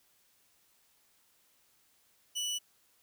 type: tone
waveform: 25% pulse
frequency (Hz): 2960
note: F#7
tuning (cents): 0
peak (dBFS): -29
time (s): 2.35-2.59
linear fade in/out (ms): 20
effects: white hiss -69 dBFS RMS until 3.02 s